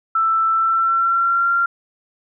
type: tone with pitch glide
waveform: sine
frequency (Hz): 1327 to 1381.8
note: E6 to F6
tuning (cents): +11 to -19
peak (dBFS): -14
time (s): 0.15-1.66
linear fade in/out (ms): 5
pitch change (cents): +70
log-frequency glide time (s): 0.5-1.51
effects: none